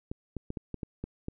clicks, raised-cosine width 3 ms, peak -22 dBFS, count 8, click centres 0.115 / 0.367 / 0.504 / 0.572 / 0.743 / 0.832 / 1.04 / 1.284 s, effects none

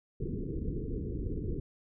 pink low-pass noise, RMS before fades -35 dBFS, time 0.2-1.6 s, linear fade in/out 5 ms, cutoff 470 Hz, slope 96 dB/octave, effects none

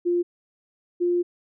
sine tone pair in turn, 349.8 / 351.3 Hz, F4 / F4, +3 / +10 cents, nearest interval unison, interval 7 cents, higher second, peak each -19 dBFS, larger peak neither, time 0.05-0.23 / 1-1.23 s, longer second, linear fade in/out 20 ms, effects none

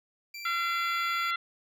25% pulse tone, 2349 Hz, D7, in tune, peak -35 dBFS, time 0.34-1.31 s, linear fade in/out 5 ms
harmonic tone, 683 Hz, F5, 39 cents flat, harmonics 2 / 3 / 4 / 5 / 6, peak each -29 / -33 / -41 / -38 / -45 dBFS, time 0.45-1.36 s, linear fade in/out 5 ms
effects none

